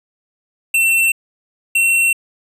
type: tone pair in turn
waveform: square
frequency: 2697 / 2717 Hz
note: E7 / F7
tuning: +39 / -48 cents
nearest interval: unison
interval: 13 cents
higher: second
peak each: -12 dBFS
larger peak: neither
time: 0.74-1.12 / 1.75-2.13 s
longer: neither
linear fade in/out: 5 ms
effects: resampled to 32000 Hz